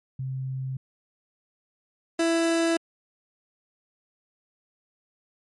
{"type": "tone pair in turn", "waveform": ["sine", "30% pulse"], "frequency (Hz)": [131.7, 331.9], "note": ["C3", "E4"], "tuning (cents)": [12, 12], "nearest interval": "octave + major third", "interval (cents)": 1600, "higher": "second", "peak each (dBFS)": [-28, -18], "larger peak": "second", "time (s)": [[0.19, 0.77], [2.19, 2.77]], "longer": "neither", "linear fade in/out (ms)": 5, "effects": ["MP3 48 kbps"]}